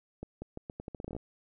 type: accelerating click train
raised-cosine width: 2 ms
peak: -26 dBFS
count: 14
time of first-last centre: 0.23-1.165 s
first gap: 190 ms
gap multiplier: 0.81
effects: none